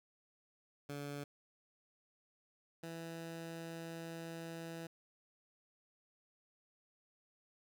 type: tone pair in turn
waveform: 15% pulse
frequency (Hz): 143.6 / 165.45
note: D3 / E3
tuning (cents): -39 / +7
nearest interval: major second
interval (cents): 246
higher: second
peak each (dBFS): -36 / -38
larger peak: first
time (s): 0.89-1.24 / 2.83-4.87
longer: second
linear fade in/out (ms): 5
effects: none